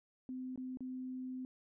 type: tone with dropouts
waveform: sine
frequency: 256.5 Hz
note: C4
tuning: 34 cents flat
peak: -40 dBFS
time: 0.29-1.45 s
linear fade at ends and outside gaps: 1 ms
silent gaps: 0.559-0.576 / 0.772-0.806 s
effects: none